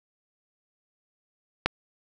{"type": "click", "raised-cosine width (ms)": 0.3, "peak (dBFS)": -5, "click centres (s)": 1.66, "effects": []}